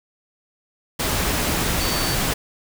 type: tone in noise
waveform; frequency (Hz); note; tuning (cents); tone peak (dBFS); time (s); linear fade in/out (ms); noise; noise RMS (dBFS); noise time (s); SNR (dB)
sine; 4544; C#8; +42; -28; 1.8-2.15; 10; pink; -22; 0.99-2.34; -9
effects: none